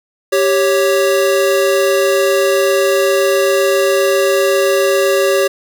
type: tone pair together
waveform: square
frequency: 391.7 / 553.9 Hz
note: G4 / C#5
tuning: -1 / -1 cents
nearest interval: tritone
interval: 600 cents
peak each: -14 dBFS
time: 0.32-5.48 s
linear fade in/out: 10 ms
effects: none